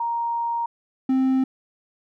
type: tone pair in turn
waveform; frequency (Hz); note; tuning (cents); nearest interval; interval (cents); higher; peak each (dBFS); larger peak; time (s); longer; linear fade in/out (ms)
sine / triangle; 935 / 262.4; A#5 / C4; +5 / +5; octave + minor seventh; 2200; first; -22 / -15; second; 0-0.66 / 1.09-1.44; first; 5
effects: none